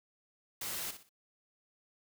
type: noise with echo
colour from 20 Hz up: white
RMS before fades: -39 dBFS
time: 0.61-0.91 s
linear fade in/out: 5 ms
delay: 61 ms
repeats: 3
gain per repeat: -10 dB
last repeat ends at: 1.093 s
effects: none